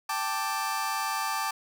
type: chord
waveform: sawtooth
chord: G suspended second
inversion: none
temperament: just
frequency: 784 / 882 / 1176 Hz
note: G5 / A5 / D6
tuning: 0 / +4 / +2 cents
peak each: -31 / -28 / -27 dBFS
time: 0.09-1.51 s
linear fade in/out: 5 ms
effects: none